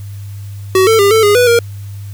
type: tone with pitch steps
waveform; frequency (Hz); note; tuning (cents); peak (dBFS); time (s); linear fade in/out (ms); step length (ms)
square; 377 / 446.3 / 400.4 / 443.2 / 411.1 / 491.5 / 469.3; F#4 / A4 / G4 / A4 / G#4 / B4 / A#4; +32 / +25 / +37 / +13 / -18 / -8 / +12; -7; 0.75-1.59; 2; 120
effects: added 100 Hz sine -24 dBFS peak until 2.13 s + white hiss -44 dBFS RMS until 2.13 s